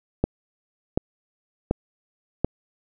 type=click train; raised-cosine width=2 ms; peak=-6 dBFS; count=4; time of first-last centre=0.24-2.446 s; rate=1.36 Hz; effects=none